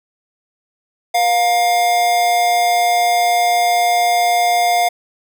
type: tone with amplitude modulation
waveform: square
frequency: 707 Hz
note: F5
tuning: 21 cents sharp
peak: -11 dBFS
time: 1.14-4.89 s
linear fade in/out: 10 ms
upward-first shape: sine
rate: 220 Hz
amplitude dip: 40%
effects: none